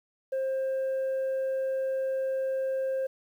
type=tone; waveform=sine; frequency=530 Hz; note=C5; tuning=22 cents sharp; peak=-24 dBFS; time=0.32-3.07 s; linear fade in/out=10 ms; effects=tanh soft clip ceiling -26 dBFS + 10-bit